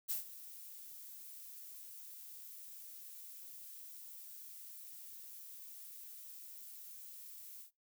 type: noise with ADSR envelope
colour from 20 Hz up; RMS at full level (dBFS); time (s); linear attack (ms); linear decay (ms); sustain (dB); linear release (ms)
violet; -36; 0.08-7.71; 24; 130; -16; 100
effects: noise-tail reverb RT60 0.2 s tail -20 dB re dry